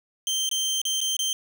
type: tone with dropouts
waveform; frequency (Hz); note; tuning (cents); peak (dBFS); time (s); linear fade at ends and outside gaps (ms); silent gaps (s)
25% pulse; 3136; G7; 0; -20; 0.27-1.33; 1; 0.491-0.513 / 0.816-0.852 / 1.005-1.013 / 1.167-1.191
effects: none